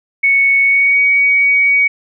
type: tone with pitch glide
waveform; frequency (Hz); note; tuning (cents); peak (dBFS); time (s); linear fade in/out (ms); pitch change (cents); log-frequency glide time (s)
sine; 2217 to 2252; C#7 to C#7; 0 to +27; -8; 0.23-1.88; 10; +27; 0.63-1.03
effects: none